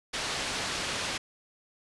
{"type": "low-pass noise", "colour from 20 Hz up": "white", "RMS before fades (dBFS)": -33, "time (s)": [0.13, 1.18], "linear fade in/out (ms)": 10, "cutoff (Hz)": 4600, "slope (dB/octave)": 12, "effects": ["resampled to 24000 Hz"]}